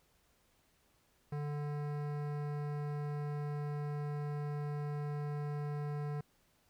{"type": "tone with hard clipping", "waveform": "sine", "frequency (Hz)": 146.83, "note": "D3", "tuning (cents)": 0, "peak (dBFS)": -38, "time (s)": [1.32, 6.21], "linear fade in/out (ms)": 5, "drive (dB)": 17, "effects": ["pink hiss -72 dBFS RMS until 6.69 s"]}